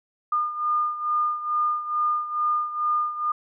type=beating tone pair; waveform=sine; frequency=1213 / 1215.3 Hz; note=D#6 / D#6; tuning=-44 / -41 cents; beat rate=2.3 Hz; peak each=-23 / -28 dBFS; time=0.32-3.32 s; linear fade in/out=5 ms; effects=none